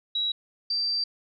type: tone pair in turn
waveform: sine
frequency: 3879 / 4683 Hz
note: B7 / D8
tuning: -32 / -6 cents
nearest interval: minor third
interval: 326 cents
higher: second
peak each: -24 / -24 dBFS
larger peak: neither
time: 0.15-0.32 / 0.7-1.04 s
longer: second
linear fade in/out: 5 ms
effects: none